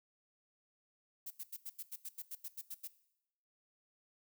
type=noise bursts; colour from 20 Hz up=violet; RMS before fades=-44 dBFS; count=13; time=1.26-2.878 s; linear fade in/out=10 ms; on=46 ms; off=85 ms; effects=noise-tail reverb RT60 0.8 s tail -17 dB re dry